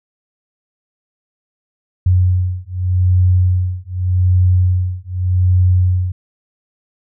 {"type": "beating tone pair", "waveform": "sine", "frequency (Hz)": [90.7, 91.54], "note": ["F#2", "F#2"], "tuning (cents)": [-34, -18], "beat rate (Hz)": 0.84, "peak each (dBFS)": -14, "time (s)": [2.06, 6.12], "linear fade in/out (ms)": 5, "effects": []}